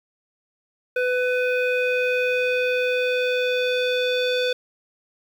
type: tone with low-pass filter sweep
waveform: square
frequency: 499.9 Hz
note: B4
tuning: 21 cents sharp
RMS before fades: -22 dBFS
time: 0.96-4.53 s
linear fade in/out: 5 ms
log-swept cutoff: 2100 to 3700 Hz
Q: 3.2
effects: 8-bit